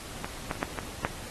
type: clicks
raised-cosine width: 0.5 ms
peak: -17 / -14 / -27 / -12 / -16 / -10 dBFS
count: 6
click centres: 0.245 / 0.512 / 0.554 / 0.629 / 0.788 / 1.049 s
effects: pink hiss -42 dBFS RMS until 1.3 s + AAC 32 kbps